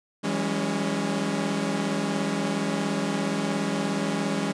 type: tone cluster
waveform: sawtooth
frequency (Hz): 162.7 / 187 / 204.1 / 278.6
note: E3 / F#3 / G#3 / C#4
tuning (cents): -22 / +19 / -30 / +9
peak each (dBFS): -28 / -30 / -24 / -26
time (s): 0.23-4.53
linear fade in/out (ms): 20
effects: resampled to 22050 Hz